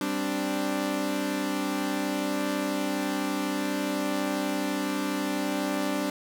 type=chord; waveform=sawtooth; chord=G suspended fourth; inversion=none; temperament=equal; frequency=196 / 261.6 / 293.7 Hz; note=G3 / C4 / D4; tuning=0 / 0 / 0 cents; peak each=-29 / -29 / -25 dBFS; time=0.01-6.1 s; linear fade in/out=2 ms; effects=none